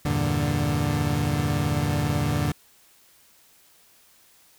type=chord; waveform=30% pulse; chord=E half-diminished seventh; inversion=none; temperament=equal; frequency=82.41 / 98 / 116.54 / 146.83 Hz; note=E2 / G2 / Bb2 / D3; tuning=0 / 0 / 0 / 0 cents; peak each=-27 / -28 / -26 / -22 dBFS; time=0.05-2.52 s; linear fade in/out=5 ms; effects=white hiss -57 dBFS RMS until 4.58 s